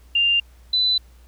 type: tone pair in turn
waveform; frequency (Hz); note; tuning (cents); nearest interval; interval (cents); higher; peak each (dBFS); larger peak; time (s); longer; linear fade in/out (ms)
sine; 2794 / 3998; F7 / B7; 0 / +20; tritone; 620; second; -15 / -16; first; 0.15-0.4 / 0.73-0.98; neither; 5
effects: added 60 Hz sine -46 dBFS peak until 1.27 s + pink hiss -58 dBFS RMS until 1.27 s